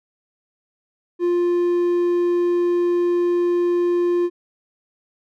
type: tone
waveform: triangle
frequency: 350.2 Hz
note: F4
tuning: 5 cents sharp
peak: -14 dBFS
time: 1.19-4.3 s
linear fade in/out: 50 ms
effects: none